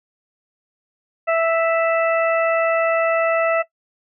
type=harmonic tone; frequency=659.3 Hz; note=E5; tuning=in tune; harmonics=1 / 2 / 3 / 4; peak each=-16 / -22 / -26 / -28 dBFS; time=1.27-3.63 s; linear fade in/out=20 ms; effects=noise-tail reverb RT60 0.1 s tail -18 dB re dry